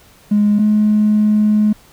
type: tone pair in turn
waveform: triangle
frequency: 207.7 / 211.8 Hz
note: G#3 / G#3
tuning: 0 / +34 cents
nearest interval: unison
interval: 34 cents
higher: second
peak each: -6 dBFS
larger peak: neither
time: 0.31-0.59 / 0.59-1.73 s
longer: second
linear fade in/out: 10 ms
effects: tanh soft clip ceiling -7 dBFS + pink hiss -47 dBFS RMS until 1.92 s